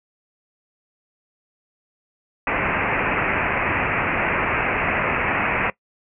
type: low-pass noise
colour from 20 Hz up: white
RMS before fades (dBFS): -22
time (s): 2.47-5.7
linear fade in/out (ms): 2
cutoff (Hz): 2600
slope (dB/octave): 96
effects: noise-tail reverb RT60 0.1 s tail -20 dB re dry